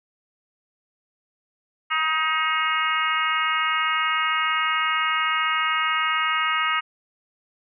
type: harmonic tone with a mistuned harmonic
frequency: 315.7 Hz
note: D#4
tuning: 25 cents sharp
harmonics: 3 / 4 / 5 / 6 / 7 / 8 / 9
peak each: -33 / -23 / -31 / -29 / -27 / -35 / -29 dBFS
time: 1.9-6.81 s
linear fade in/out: 20 ms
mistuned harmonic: 7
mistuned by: -21 cents
effects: none